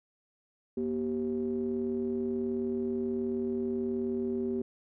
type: ring-modulated tone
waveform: triangle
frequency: 73.42 Hz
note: D2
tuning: in tune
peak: -24 dBFS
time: 0.77-4.62 s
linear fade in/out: 5 ms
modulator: 313 Hz
effects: none